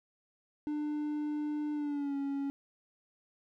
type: tone with pitch glide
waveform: triangle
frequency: 298.5 to 278.5 Hz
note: D4 to C#4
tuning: +28 to +8 cents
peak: -30 dBFS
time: 0.67-2.5 s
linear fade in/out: 0 ms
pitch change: -120 cents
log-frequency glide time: 1.73-2.16 s
effects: none